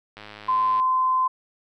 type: click train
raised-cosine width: 0.3 ms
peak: -24 dBFS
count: 67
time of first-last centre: 0.17-0.799 s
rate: 105 Hz
type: tone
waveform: sine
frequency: 1031 Hz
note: C6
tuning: 26 cents flat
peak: -18 dBFS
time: 0.48-1.28 s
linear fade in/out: 10 ms
effects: none